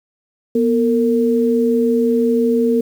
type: tone pair together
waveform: sine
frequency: 241.6 / 456.4 Hz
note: B3 / A#4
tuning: -38 / -37 cents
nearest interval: major seventh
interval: 1101 cents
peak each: -15 dBFS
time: 0.55-2.81 s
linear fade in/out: 5 ms
effects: 7-bit